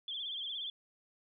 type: tone with vibrato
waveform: sine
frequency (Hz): 3322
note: G#7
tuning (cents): 0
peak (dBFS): -37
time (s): 0.08-0.7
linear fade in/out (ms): 2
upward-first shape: sine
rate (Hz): 17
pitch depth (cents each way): 95
effects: none